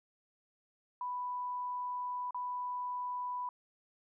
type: tone with dropouts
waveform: sine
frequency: 990 Hz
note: B5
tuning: 4 cents sharp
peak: -35 dBFS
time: 1.01-3.49 s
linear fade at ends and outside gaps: 2 ms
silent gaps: 2.308-2.345 s
effects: none